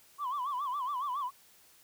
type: tone with vibrato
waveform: sine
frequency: 1075 Hz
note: C6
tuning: 47 cents sharp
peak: -30 dBFS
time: 0.18-1.31 s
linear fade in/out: 50 ms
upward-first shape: sine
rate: 7.2 Hz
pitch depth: 160 cents each way
effects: tanh soft clip ceiling -29 dBFS + white hiss -61 dBFS RMS until 1.83 s